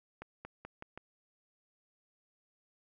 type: accelerating click train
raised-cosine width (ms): 0.5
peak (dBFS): -29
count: 5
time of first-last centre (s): 0.22-0.976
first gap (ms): 230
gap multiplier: 0.87
effects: none